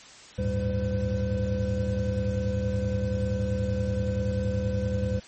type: tone cluster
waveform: triangle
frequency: 75.9 / 100.4 / 110.9 / 196.4 / 509 Hz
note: D#2 / G2 / A2 / G3 / C5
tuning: -42 / +42 / +14 / +4 / -48 cents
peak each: -29 dBFS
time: 0.38-5.2 s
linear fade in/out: 10 ms
effects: white hiss -48 dBFS RMS until 5.27 s + MP3 32 kbps